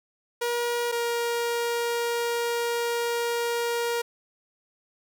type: tone pair in turn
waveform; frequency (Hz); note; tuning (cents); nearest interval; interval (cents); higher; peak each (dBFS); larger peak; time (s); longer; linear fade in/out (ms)
sawtooth; 477.1 / 471.6; A#4 / A#4; +40 / +20; unison; 20; first; -21; neither; 0.41-0.92 / 0.92-4.02; second; 10
effects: none